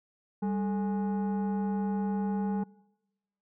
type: tone with frequency modulation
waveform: sine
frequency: 197.1 Hz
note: G3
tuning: 10 cents sharp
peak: -26 dBFS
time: 0.42-2.64 s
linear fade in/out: 10 ms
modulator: 634 Hz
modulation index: 0.61
effects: noise-tail reverb RT60 1.0 s tail -25 dB re dry + tanh soft clip ceiling -24 dBFS